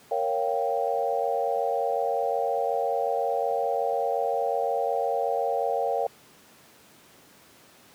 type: chord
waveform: sine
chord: G half-diminished seventh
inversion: first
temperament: equal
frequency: 466.2 / 554.4 / 698.5 / 784 Hz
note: Bb4 / Db5 / F5 / G5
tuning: 0 / 0 / 0 / 0 cents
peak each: -29 dBFS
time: 0.11-6.07 s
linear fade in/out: 5 ms
effects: pink hiss -54 dBFS RMS until 7.94 s + high-pass 150 Hz 12 dB/octave